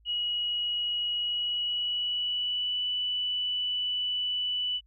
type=tone with pitch glide; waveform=sine; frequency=2907 to 2973 Hz; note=F#7 to F#7; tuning=-31 to +8 cents; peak=-27 dBFS; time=0.05-4.81 s; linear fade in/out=50 ms; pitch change=+39 cents; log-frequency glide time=1.18-2.85 s; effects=added 54 Hz sine -58 dBFS peak until 4.86 s